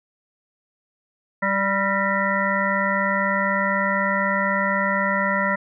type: harmonic tone with a mistuned harmonic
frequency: 196 Hz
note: G3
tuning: in tune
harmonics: 1 / 3 / 5 / 7 / 9 / 10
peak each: -26 / -26 / -26 / -26 / -26 / -26 dBFS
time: 1.42-5.56 s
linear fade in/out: 10 ms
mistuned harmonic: 9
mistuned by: +54 cents
effects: none